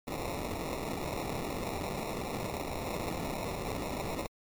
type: noise with sample-and-hold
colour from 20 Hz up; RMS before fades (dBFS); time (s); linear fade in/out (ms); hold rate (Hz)
violet; -36; 0.07-4.27; 10; 1575
effects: MP3 96 kbps